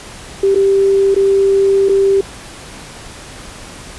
sine tone with dropouts, 392 Hz, G4, in tune, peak -8 dBFS, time 0.43-2.21 s, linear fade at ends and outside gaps 5 ms, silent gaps 0.548-0.556 / 1.146-1.162 / 1.888-1.893 s, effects pink hiss -33 dBFS RMS until 3.98 s + resampled to 24000 Hz

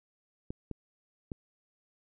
clicks, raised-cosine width 3 ms, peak -24 dBFS, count 3, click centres 0.505 / 0.713 / 1.318 s, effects none

